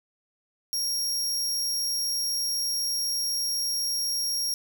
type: tone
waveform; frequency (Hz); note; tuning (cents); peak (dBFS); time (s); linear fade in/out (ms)
sawtooth; 5588; F8; 0; -23; 0.73-4.54; 0
effects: none